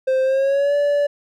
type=tone with pitch glide; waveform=triangle; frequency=523.3 to 577.3 Hz; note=C5 to D5; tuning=0 to -30 cents; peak=-13 dBFS; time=0.07-1.07 s; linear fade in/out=10 ms; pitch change=+170 cents; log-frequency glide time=0.23-0.75 s; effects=none